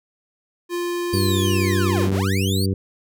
square tone, 349.2 Hz, F4, in tune, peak -23 dBFS, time 0.69-2.09 s, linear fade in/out 50 ms
harmonic tone, 96.3 Hz, G2, 30 cents flat, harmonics 1 / 2 / 3 / 4 / 5, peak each -20 / -24 / -28 / -28 / -34 dBFS, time 1.13-2.74 s, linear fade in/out 5 ms
sawtooth linear two-way sweep, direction down then up, 4708 to 55 to 4708 Hz, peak -23 dBFS, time 1.13-2.66 s, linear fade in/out 5 ms, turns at 2.11 s
effects none

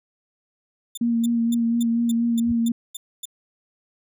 15% pulse tone bursts, 3558 Hz, A7, 19 cents sharp, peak -23 dBFS, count 9, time 0.95-3.255 s, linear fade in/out 5 ms, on 25 ms, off 260 ms
sine tone with vibrato, 233.1 Hz, A#3, in tune, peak -18 dBFS, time 1.01-2.72 s, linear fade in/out 5 ms, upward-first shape sine, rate 4.2 Hz, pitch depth 21 cents each way
sine tone with exponential growth, 87.5 Hz, F2, 4 cents sharp, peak -25 dBFS, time 2.43-2.52 s, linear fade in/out 5 ms, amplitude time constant 19 ms
effects none

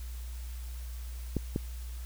clicks, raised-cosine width 3 ms, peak -16 dBFS, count 2, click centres 1.367 / 1.561 s, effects added 60 Hz sine -37 dBFS peak until 2.05 s + white hiss -53 dBFS RMS until 2.05 s

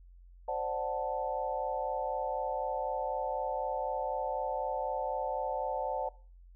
sine chord, D dominant seventh, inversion third, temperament equal, 523.3 / 587.3 / 740 / 880 Hz, C5 / D5 / F#5 / A5, 0 / 0 / 0 / 0 cents, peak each -37 / -37 / -37 / -36 dBFS, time 0.48-6.09 s, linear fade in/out 5 ms, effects noise-tail reverb RT60 0.4 s tail -21 dB re dry + added 44 Hz sine -52 dBFS peak until 6.55 s

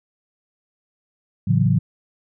sine chord, F# minor seventh, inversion first, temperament equal, 110 / 138.59 / 164.81 / 185 Hz, A2 / C#3 / E3 / F#3, 0 / 0 / 0 / 0 cents, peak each -19 / -19 / -21 / -21 dBFS, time 1.47-1.79 s, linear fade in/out 10 ms, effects none

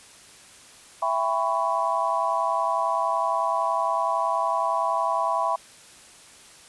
sine chord, C# half-diminished seventh, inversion first, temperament just, 665.2 / 798.3 / 997.9 / 1108.7 Hz, E5 / G5 / B5 / C#6, +16 / +31 / +18 / 0 cents, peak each -27 / -29 / -25 / -28 dBFS, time 1.02-5.56 s, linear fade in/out 5 ms, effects white hiss -49 dBFS RMS until 6.68 s + resampled to 24000 Hz

